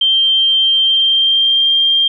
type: tone with pitch glide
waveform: sine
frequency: 3152 to 3190 Hz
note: G7 to G7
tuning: +9 to +30 cents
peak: -9 dBFS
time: 0.01-2.08 s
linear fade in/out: 5 ms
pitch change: +21 cents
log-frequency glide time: 0.8-1.73 s
effects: none